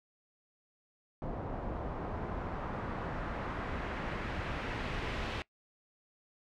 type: noise with low-pass filter sweep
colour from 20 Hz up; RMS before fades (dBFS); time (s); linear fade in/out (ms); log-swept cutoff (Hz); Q
pink; -38; 1.22-5.42; 0; 750 to 2900; 1.1
effects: noise-tail reverb RT60 0.1 s tail -21 dB re dry